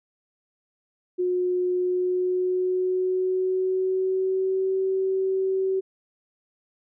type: tone with pitch glide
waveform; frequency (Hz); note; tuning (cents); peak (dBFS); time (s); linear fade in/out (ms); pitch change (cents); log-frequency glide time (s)
sine; 361.6 to 381.1; F#4 to G4; -40 to -49; -21; 1.18-5.81; 20; +91; 1.74-4.76
effects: none